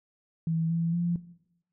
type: tone with pitch steps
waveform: sine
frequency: 163.2 / 166.9 / 172.6 Hz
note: E3 / E3 / F3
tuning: -17 / +22 / -20 cents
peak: -25 dBFS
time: 0.47-1.16 s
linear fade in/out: 2 ms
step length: 230 ms
effects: noise-tail reverb RT60 0.8 s tail -17 dB re dry